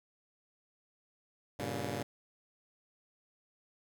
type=chord; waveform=10% pulse; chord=G diminished; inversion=none; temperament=just; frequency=98 / 117.6 / 141.12 Hz; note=G2 / Bb2 / Db3; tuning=0 / +16 / +31 cents; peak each=-32 dBFS; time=1.59-2.03 s; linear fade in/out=5 ms; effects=none